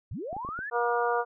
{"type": "linear sweep", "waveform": "sine", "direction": "up", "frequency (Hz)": [60.4, 1788], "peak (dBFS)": -33, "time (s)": [0.11, 0.7], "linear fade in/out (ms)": 5}
{"type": "clicks", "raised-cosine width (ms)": 2, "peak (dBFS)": -28, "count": 5, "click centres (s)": [0.329, 0.366, 0.449, 0.489, 0.59]}
{"type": "harmonic tone", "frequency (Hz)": 238.4, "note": "A#3", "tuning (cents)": 39, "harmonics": [2, 3, 4, 5, 6], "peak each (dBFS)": [-28, -30, -31, -32, -33], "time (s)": [0.71, 1.25], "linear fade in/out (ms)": 50}
{"effects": []}